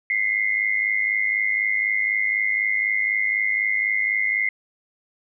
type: tone pair together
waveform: sine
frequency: 2032 / 2136 Hz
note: B6 / C7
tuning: +49 / +35 cents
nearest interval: minor second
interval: 86 cents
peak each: -22 dBFS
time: 0.1-4.49 s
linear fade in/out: 2 ms
effects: none